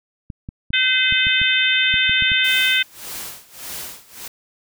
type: clicks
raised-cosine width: 5 ms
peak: -18 dBFS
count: 10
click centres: 0.302 / 0.489 / 0.705 / 1.124 / 1.269 / 1.416 / 1.941 / 2.095 / 2.223 / 2.318 s
type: harmonic tone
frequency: 513 Hz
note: C5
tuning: 34 cents flat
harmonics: 3 / 4 / 5 / 6 / 7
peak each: -21 / -21 / -21 / -21 / -21 dBFS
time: 0.73-2.83 s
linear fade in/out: 10 ms
type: noise with tremolo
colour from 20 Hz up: white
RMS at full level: -30 dBFS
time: 2.44-4.28 s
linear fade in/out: 5 ms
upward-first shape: sine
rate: 1.7 Hz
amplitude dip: 90%
effects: none